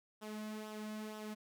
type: tone with flanger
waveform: sawtooth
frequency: 214.3 Hz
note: A3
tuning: 45 cents flat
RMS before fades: -45 dBFS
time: 0.21-1.35 s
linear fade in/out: 20 ms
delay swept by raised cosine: 0.44 to 2.54 ms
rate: 2.1 Hz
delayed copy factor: -0.55
effects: none